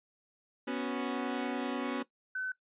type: chord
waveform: sawtooth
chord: B suspended second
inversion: none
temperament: equal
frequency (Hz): 246.9 / 277.2 / 370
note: B3 / C#4 / F#4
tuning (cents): 0 / 0 / 0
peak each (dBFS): -32 / -32 / -36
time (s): 0.67-2.03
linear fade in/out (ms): 10
type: tone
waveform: sine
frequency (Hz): 1516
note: F#6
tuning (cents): +42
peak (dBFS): -33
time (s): 2.35-2.52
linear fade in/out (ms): 5
effects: noise-tail reverb RT60 0.1 s tail -17 dB re dry + resampled to 8000 Hz